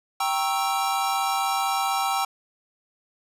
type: chord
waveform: square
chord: G diminished seventh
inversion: none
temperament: equal with one note detuned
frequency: 784 / 932.3 / 1098.5 / 1318.5 Hz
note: G5 / Bb5 / Db6 / Fb6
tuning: 0 / 0 / -16 / 0 cents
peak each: -26 / -31 / -32 / -29 dBFS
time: 0.2-2.25 s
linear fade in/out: 5 ms
effects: resampled to 32000 Hz